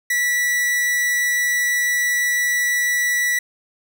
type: tone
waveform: 45% pulse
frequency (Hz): 1951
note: B6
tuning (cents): -22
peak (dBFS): -17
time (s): 0.1-3.39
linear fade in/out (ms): 5
effects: none